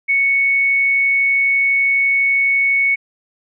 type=tone; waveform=sine; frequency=2217 Hz; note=C#7; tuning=in tune; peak=-12 dBFS; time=0.08-2.96 s; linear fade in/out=20 ms; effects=none